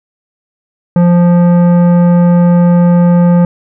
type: tone with tanh clipping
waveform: triangle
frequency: 174.61 Hz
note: F3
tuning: in tune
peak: -6 dBFS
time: 0.96-3.45 s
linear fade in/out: 2 ms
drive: 17 dB
effects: none